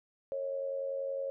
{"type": "tone with amplitude modulation", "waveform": "sine", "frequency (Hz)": 546, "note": "C#5", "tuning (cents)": -26, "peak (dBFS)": -30, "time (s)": [0.32, 1.3], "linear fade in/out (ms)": 0, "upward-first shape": "sine", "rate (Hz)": 90.7, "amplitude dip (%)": 60, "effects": []}